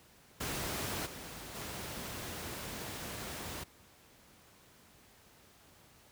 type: noise with level steps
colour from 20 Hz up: pink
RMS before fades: -37 / -46 / -42 dBFS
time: 0.4-3.64 s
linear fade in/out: 10 ms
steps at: 1.05 / 1.54 s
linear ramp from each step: 20 ms
effects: pink hiss -61 dBFS RMS until 6.11 s + high-pass 60 Hz 12 dB/octave